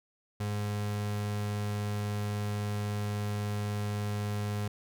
35% pulse tone, 103.7 Hz, G#2, 2 cents flat, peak -29 dBFS, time 0.4-4.68 s, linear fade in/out 5 ms, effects none

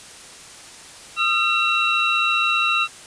sine tone cluster, 1238 / 1353 / 2716 / 3861 Hz, D#6 / E6 / F7 / B7, -9 / +45 / -49 / -40 cents, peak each -24 / -24 / -19 / -26 dBFS, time 1.16-2.88 s, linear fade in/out 50 ms, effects white hiss -41 dBFS RMS until 3.06 s + resampled to 22050 Hz

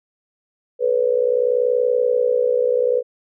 sine tone with amplitude modulation, 493.9 Hz, B4, in tune, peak -11 dBFS, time 0.79-3.03 s, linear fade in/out 50 ms, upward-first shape sine, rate 60.6 Hz, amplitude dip 85%, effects none

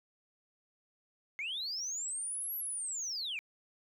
sine linear two-way sweep, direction up then down, 2093 to 11810 to 2277 Hz, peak -34 dBFS, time 1.39-3.39 s, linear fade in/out 0 ms, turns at 2.56 s, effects tanh soft clip ceiling -32 dBFS + 12-bit

